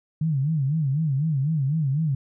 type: tone with vibrato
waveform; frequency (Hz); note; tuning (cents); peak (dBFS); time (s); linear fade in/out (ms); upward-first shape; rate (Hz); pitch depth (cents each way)
sine; 146.83; D3; 0; -20; 0.21-2.15; 5; sine; 4; 180
effects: none